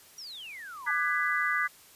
sine exponential sweep, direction down, 5800 to 837 Hz, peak -40 dBFS, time 0.18-0.91 s, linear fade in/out 2 ms
sine chord, G# half-diminished seventh, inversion second, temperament just, 1196.1 / 1495.1 / 1661.2 / 1993.5 Hz, D6 / F#6 / G#6 / B6, +31 / +18 / 0 / +16 cents, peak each -31 / -32 / -31 / -30 dBFS, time 0.86-1.68 s, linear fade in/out 20 ms
effects white hiss -55 dBFS RMS until 1.95 s + resampled to 32000 Hz

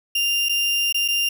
35% pulse tone with dropouts, 2794 Hz, F7, in tune, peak -17 dBFS, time 0.15-1.29 s, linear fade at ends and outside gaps 5 ms, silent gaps 0.487-0.493 / 0.926-0.944 / 1.08-1.084 s, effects none

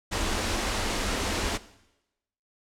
pink band-stop noise, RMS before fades -28 dBFS, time 0.11-1.58 s, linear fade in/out 20 ms, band 110 to 180 Hz, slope 96 dB/octave, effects noise-tail reverb RT60 0.9 s tail -17 dB re dry + low-pass 8000 Hz 12 dB/octave

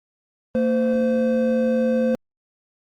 triangle tone pair together, 228 / 515 Hz, A#3 / C5, -38 / -28 cents, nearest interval octave + major second, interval 1410 cents, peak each -18 dBFS, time 0.55-2.15 s, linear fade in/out 0 ms, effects Opus 24 kbps

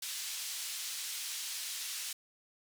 pink band-pass noise, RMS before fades -40 dBFS, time 0.02-2.13 s, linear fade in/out 5 ms, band 3500 to 12000 Hz, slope 12 dB/octave, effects none

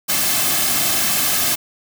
white noise with comb filter, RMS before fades -18 dBFS, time 0.08-1.56 s, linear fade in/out 20 ms, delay 2.1 ms, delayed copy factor -0.6, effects none

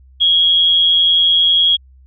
sine tone with amplitude modulation, 3296 Hz, G#7, 14 cents flat, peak -7 dBFS, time 0.2-1.77 s, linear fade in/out 20 ms, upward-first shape sine, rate 170 Hz, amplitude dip 45%, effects added 65 Hz sine -42 dBFS peak until 2.06 s

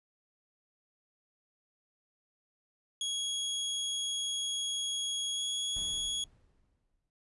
sawtooth tone with pitch glide, 3322 to 3343 Hz, G#7 to G#7, 0 to +11 cents, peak -29 dBFS, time 3.01-6.24 s, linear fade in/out 2 ms, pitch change +11 cents, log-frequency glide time 5.34-5.42 s
brown noise with exponential decay, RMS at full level -44 dBFS, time 5.76-7.1 s, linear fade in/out 2 ms, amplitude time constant 290 ms
effects noise-tail reverb RT60 0.1 s tail -26 dB re dry + resampled to 24000 Hz

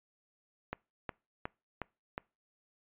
click train, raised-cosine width 0.5 ms, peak -21 dBFS, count 5, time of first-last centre 0.73-2.179 s, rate 2.76 Hz, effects noise-tail reverb RT60 0.3 s tail -25 dB re dry + resampled to 8000 Hz

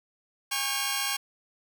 10% pulse tone cluster, 812 / 1101 / 1583 / 2790 Hz, G#5 / C#6 / G6 / F7, -39 / -12 / +17 / -2 cents, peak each -25 / -23 / -27 / -24 dBFS, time 0.51-1.17 s, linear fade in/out 10 ms, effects none

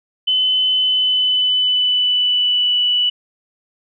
sine tone with pitch glide, 3029 to 2960 Hz, F#7 to F#7, +40 to 0 cents, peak -13 dBFS, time 0.27-3.1 s, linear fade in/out 10 ms, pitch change -40 cents, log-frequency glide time 0.73-2.78 s, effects none

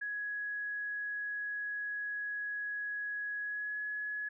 sine tone with pitch glide, 1672 to 1690.5 Hz, G#6 to G#6, +11 to +30 cents, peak -35 dBFS, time 0.01-4.29 s, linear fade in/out 10 ms, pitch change +19 cents, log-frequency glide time 3.41-3.78 s, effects none

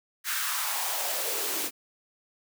white noise with high-pass filter sweep, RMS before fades -30 dBFS, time 0.24-1.71 s, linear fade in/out 50 ms, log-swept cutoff 1600 to 290 Hz, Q 3.1, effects none

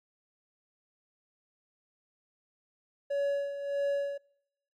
triangle tone with tremolo, 564 Hz, C#5, 30 cents sharp, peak -24 dBFS, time 3.1-4.18 s, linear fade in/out 10 ms, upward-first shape sine, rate 1.6 Hz, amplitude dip 65%, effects noise-tail reverb RT60 0.8 s tail -26 dB re dry + MP3 96 kbps

